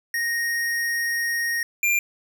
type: tone pair in turn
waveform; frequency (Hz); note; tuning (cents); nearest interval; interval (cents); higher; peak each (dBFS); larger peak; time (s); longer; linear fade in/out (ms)
square; 1864.7 / 2385; A#6 / D7; 0 / +26; major third; 426; second; -23 / -19; second; 0.14-1.63 / 1.83-1.99; first; 2
effects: none